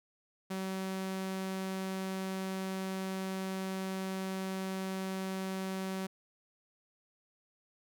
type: tone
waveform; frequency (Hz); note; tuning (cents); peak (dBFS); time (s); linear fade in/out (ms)
sawtooth; 190; F#3; +46; -31; 0.5-6.07; 10
effects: none